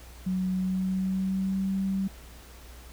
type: tone with pitch glide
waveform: sine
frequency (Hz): 185.6 to 192.92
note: F#3 to G3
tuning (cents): +6 to -27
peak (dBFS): -25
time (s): 0.26-2.08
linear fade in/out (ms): 10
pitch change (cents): +67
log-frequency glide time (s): 0.52-1.72
effects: added 60 Hz sine -46 dBFS peak until 2.92 s + pink hiss -51 dBFS RMS until 2.92 s